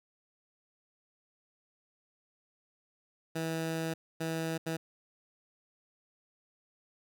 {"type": "tone bursts at uneven times", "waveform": "15% pulse", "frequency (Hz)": 162.5, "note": "E3", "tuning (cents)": -24, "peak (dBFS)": -26, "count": 3, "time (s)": [[3.35, 3.94], [4.2, 4.58], [4.66, 4.77]], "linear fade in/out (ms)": 10, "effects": []}